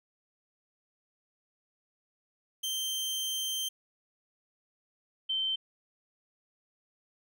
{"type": "tone pair in turn", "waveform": ["sawtooth", "sine"], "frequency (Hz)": [3136, 3104], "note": ["G7", "G7"], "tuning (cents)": [0, -18], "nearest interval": "unison", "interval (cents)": 18, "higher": "first", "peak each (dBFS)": -28, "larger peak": "neither", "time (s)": [[2.63, 3.69], [5.29, 5.56]], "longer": "first", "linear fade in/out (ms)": 10, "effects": []}